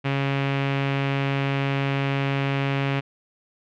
sawtooth tone with low-pass filter, 138 Hz, C#3, 7 cents flat, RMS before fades -24 dBFS, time 0.04-3.01 s, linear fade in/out 20 ms, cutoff 2600 Hz, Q 2.5, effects none

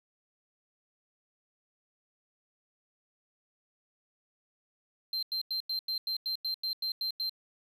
triangle tone bursts, 4138 Hz, C8, 20 cents flat, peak -29 dBFS, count 12, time 5.13-7.295 s, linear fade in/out 2 ms, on 97 ms, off 91 ms, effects none

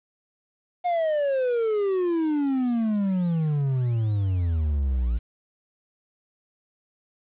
triangle exponential sweep, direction down, 722 to 56 Hz, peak -19 dBFS, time 0.84-5.19 s, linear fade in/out 20 ms, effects resampled to 8000 Hz + 9-bit

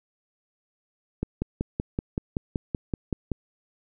click train, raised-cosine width 3 ms, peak -13 dBFS, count 12, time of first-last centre 1.23-3.317 s, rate 5.27 Hz, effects none

